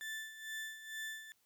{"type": "tone with tremolo", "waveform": "35% pulse", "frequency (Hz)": 1760, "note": "A6", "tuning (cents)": 0, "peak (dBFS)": -38, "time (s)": [0.01, 1.32], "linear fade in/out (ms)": 0, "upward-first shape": "sine", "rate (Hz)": 2.2, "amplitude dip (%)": 70, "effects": ["white hiss -75 dBFS RMS until 1.45 s"]}